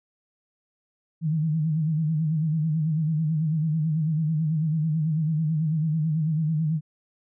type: tone with vibrato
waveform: sine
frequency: 156.9 Hz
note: D#3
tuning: 15 cents sharp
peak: -21 dBFS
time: 1.21-6.81 s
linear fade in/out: 50 ms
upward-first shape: sine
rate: 9.1 Hz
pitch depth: 80 cents each way
effects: none